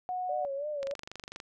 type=tone; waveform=sine; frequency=732 Hz; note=F#5; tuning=19 cents flat; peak=-31 dBFS; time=0.09-0.45 s; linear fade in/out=0 ms
type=tone with vibrato; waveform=sine; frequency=575 Hz; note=D5; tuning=37 cents flat; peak=-32 dBFS; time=0.29-0.94 s; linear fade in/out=5 ms; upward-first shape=sine; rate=3.1 Hz; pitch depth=89 cents each way
type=click train; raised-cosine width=0.2 ms; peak=-24 dBFS; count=15; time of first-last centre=0.83-1.401 s; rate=24.5 Hz
effects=none